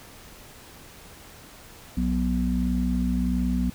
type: harmonic tone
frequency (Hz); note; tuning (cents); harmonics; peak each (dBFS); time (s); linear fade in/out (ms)
61.5; B1; -7; 1 / 3 / 4; -26 / -26 / -26; 1.97-3.7; 5
effects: pink hiss -47 dBFS RMS until 3.74 s